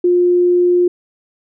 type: tone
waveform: sine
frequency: 354.7 Hz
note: F4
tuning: 27 cents sharp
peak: -9 dBFS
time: 0.04-0.88 s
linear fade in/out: 5 ms
effects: none